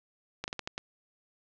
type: slowing click train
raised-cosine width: 0.2 ms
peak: -17 dBFS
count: 6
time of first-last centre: 0.44-0.779 s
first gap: 39 ms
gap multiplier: 1.28
effects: low-pass 6000 Hz 12 dB/octave